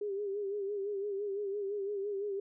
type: tone with vibrato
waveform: sine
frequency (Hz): 402.6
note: G4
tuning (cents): +46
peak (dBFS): -33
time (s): 0.01-2.4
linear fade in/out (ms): 5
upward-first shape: sine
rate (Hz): 5.9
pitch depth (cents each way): 64
effects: none